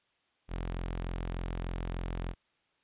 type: tone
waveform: sawtooth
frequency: 43.37 Hz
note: F1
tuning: 11 cents flat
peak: -30 dBFS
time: 0.48-2.35 s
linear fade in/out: 50 ms
effects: white hiss -73 dBFS RMS until 2.83 s + resampled to 8000 Hz